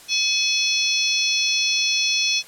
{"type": "harmonic tone with a mistuned harmonic", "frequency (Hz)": 849, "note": "G#5", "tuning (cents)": 38, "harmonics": [3, 4, 5, 6, 7], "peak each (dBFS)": [-23, -24, -25, -26, -26], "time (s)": [0.08, 2.43], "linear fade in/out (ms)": 50, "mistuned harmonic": 6, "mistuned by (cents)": 94, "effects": ["white hiss -45 dBFS RMS until 2.47 s", "low-pass 11000 Hz 12 dB/octave"]}